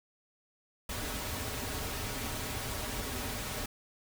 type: noise with comb filter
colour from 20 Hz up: pink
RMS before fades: -37 dBFS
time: 0.89-3.66 s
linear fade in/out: 5 ms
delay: 5.8 ms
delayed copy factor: -0.55
effects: none